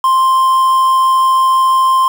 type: tone with quantisation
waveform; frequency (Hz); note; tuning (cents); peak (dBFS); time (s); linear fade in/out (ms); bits
triangle; 1049; C6; +4; -6; 0.04-2.08; 2; 5
effects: none